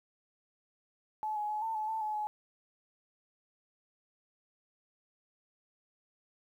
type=tone with pitch steps; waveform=sine; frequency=860 / 839 / 850 / 895 / 859 / 885 / 854 / 846 Hz; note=A5 / G#5 / G#5 / A5 / A5 / A5 / G#5 / G#5; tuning=-40 / +17 / +40 / +29 / -42 / +10 / +48 / +32 cents; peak=-32 dBFS; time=1.23-2.27 s; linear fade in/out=0 ms; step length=130 ms; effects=11-bit